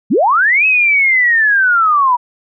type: linear two-way sweep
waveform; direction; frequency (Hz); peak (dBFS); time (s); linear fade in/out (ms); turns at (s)
sine; up then down; 152.5 to 2585 to 948; -8; 0.1-2.17; 20; 0.66
effects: none